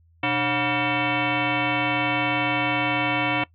sine tone with frequency modulation, 970 Hz, B5, 31 cents flat, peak -20 dBFS, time 0.23-3.44 s, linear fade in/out 5 ms, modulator 423 Hz, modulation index 4.5, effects noise-tail reverb RT60 0.1 s tail -22 dB re dry + added 83 Hz sine -55 dBFS peak until 3.54 s

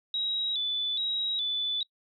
sine tone with vibrato, 3655 Hz, A#7, 35 cents flat, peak -27 dBFS, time 0.14-1.83 s, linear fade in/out 2 ms, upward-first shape square, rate 1.2 Hz, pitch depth 82 cents each way, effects noise-tail reverb RT60 0.1 s tail -24 dB re dry

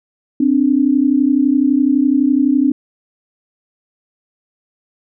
sine tone pair together, 260.6 / 292.5 Hz, C4 / D4, -7 / -7 cents, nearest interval major second, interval 200 cents, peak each -13 dBFS, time 0.4-2.72 s, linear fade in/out 5 ms, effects none

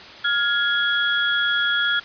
sine tone cluster, 1409 / 1671 / 3335 Hz, F6 / G#6 / G#7, +15 / +10 / +7 cents, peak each -21 / -24 / -23 dBFS, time 0.24-2 s, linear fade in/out 10 ms, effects white hiss -40 dBFS RMS until 2.04 s + resampled to 11025 Hz

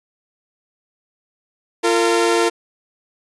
sawtooth tone pair together, 344.8 / 456 Hz, F4 / A#4, -22 / -38 cents, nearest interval perfect fourth, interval 484 cents, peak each -13 dBFS, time 1.83-2.5 s, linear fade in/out 20 ms, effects resampled to 24000 Hz

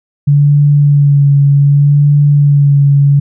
sine tone with vibrato, 143.2 Hz, D3, 43 cents flat, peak -4 dBFS, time 0.27-3.2 s, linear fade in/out 10 ms, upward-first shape sine, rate 0.66 Hz, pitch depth 25 cents each way, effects none

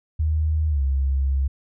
sine tone with pitch glide, 77.78 to 67.71 Hz, D#2 to C#2, 0 to -40 cents, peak -18 dBFS, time 0.19-1.48 s, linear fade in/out 10 ms, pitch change -240 cents, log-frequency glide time 0.69-0.82 s, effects none

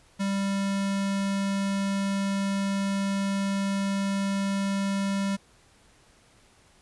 square tone with notch filter, 196.9 Hz, G3, 8 cents sharp, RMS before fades -27 dBFS, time 0.19-5.37 s, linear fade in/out 20 ms, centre 470 Hz, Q 1.9, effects pink hiss -59 dBFS RMS until 6.81 s + resampled to 24000 Hz

